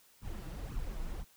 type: noise with flanger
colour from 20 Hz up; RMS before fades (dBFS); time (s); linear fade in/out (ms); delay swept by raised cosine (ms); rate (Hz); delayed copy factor
brown; -39; 0.21-1.25; 50; 0.68 to 6.28; 1.9; +0.85
effects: white hiss -64 dBFS RMS until 1.36 s